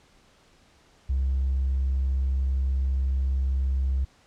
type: tone with tanh clipping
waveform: triangle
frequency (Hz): 66.3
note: C2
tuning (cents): +23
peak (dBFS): -21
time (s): 1.09-4.05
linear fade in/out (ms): 10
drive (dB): 1
effects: pink hiss -59 dBFS RMS until 4.26 s + low-pass 7000 Hz 12 dB/octave